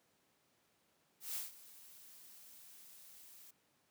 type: noise with ADSR envelope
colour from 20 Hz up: blue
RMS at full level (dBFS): -40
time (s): 1.2-3.51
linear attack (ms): 150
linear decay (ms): 160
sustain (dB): -18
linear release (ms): 6
effects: pink hiss -75 dBFS RMS until 3.9 s + high-pass 150 Hz 12 dB/octave